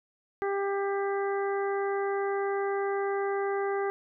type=harmonic tone; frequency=396.9 Hz; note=G4; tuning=22 cents sharp; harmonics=1 / 2 / 3 / 4 / 5; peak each=-28 / -34 / -38 / -40 / -42 dBFS; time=0.42-3.9 s; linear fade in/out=0 ms; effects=none